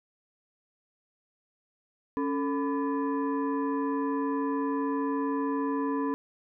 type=tone with frequency modulation; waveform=sine; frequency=278.1 Hz; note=C#4; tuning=6 cents sharp; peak=-26 dBFS; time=2.17-6.14 s; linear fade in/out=0 ms; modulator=723 Hz; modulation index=0.94; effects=none